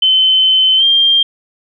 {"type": "tone with pitch glide", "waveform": "sine", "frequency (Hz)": [3062, 3190], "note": ["G7", "G7"], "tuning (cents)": [-41, 30], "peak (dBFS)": -7, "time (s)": [0.02, 1.23], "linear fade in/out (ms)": 5, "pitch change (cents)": 71, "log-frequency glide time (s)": [0.77, 0.84], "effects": []}